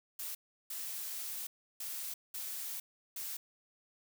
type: noise bursts at uneven times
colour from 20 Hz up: blue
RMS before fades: -41 dBFS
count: 5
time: 0.19-0.35 / 0.7-1.47 / 1.8-2.14 / 2.34-2.8 / 3.16-3.37 s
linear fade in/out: 5 ms
effects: none